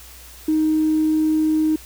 triangle tone with tanh clipping, 311.7 Hz, D#4, 3 cents sharp, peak -15 dBFS, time 0.48-1.76 s, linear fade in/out 5 ms, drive 4 dB, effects added 60 Hz sine -44 dBFS peak until 1.85 s + white hiss -43 dBFS RMS until 1.85 s

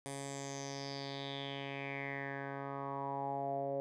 10% pulse tone with low-pass filter sweep, 138.59 Hz, C#3, in tune, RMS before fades -41 dBFS, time 0.06-3.8 s, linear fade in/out 0 ms, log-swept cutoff 9300 to 570 Hz, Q 5.7, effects none

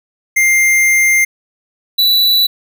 square tone pair in turn, 2100 / 3955 Hz, C7 / B7, +6 / +2 cents, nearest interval major seventh, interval 1096 cents, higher second, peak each -9 dBFS, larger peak neither, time 0.36-1.25 / 1.98-2.47 s, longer first, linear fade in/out 10 ms, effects none

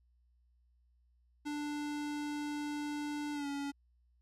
square tone with pitch glide, 294.7 to 282.4 Hz, D4 to C#4, +6 to +32 cents, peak -37 dBFS, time 1.45-3.72 s, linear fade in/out 20 ms, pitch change -74 cents, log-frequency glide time 3.33-3.47 s, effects added 60 Hz sine -67 dBFS peak until 4.21 s + low-pass 9000 Hz 12 dB/octave

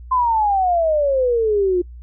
sine exponential sweep, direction down, 1040 to 349.2 Hz, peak -14 dBFS, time 0.11-1.82 s, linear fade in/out 10 ms, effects noise-tail reverb RT60 0.1 s tail -25 dB re dry + added 60 Hz sine -34 dBFS peak until 2.02 s

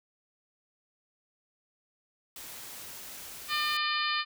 white noise, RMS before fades -44 dBFS, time 2.36-3.77 s, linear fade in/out 2 ms
harmonic tone, 602 Hz, D5, 43 cents sharp, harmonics 2 / 3 / 4 / 5 / 6 / 7 / 8, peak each -32 / -34 / -35 / -36 / -37 / -37 / -38 dBFS, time 3.48-4.25 s, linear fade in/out 50 ms
effects none

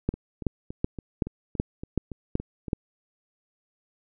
two click trains, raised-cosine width 3 ms, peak -22 / -10 dBFS, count 10 / 8, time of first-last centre 0.14-2.682 / 0.09-2.732 s, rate 3.54 / 2.65 Hz, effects none

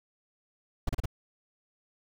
brown noise bursts, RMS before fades -27 dBFS, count 4, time 0.87-1.057 s, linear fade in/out 5 ms, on 22 ms, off 33 ms, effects none

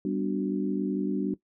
sine chord, G major seventh, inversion none, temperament equal, 196 / 246.9 / 293.7 / 370 Hz, G3 / B3 / D4 / F#4, 0 / 0 / 0 / 0 cents, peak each -30 / -34 / -29 / -33 dBFS, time 0.05-1.34 s, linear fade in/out 2 ms, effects noise-tail reverb RT60 0.1 s tail -17 dB re dry

